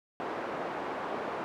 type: band-pass noise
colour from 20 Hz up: pink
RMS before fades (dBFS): -36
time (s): 0.2-1.44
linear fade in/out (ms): 0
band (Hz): 390 to 1200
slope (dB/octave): 12
effects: none